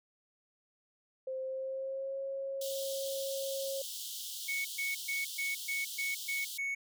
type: tone with pitch glide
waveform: sine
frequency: 523.3 to 543.6 Hz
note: C5 to C#5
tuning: 0 to -34 cents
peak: -35 dBFS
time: 1.27-3.82 s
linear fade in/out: 5 ms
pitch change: +66 cents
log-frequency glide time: 1.41-2.18 s
type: high-pass noise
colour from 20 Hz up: pink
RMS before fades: -42 dBFS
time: 2.61-6.58 s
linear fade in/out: 5 ms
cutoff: 3000 Hz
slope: 96 dB/octave
type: tone bursts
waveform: triangle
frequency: 2217 Hz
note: C#7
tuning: in tune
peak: -31 dBFS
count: 8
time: 4.48-6.75 s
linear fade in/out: 10 ms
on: 170 ms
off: 130 ms
effects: none